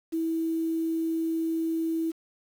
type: tone with quantisation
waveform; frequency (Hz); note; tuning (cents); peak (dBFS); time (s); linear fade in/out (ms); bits
sine; 325.9; E4; -20; -25; 0.12-2.12; 20; 8
effects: none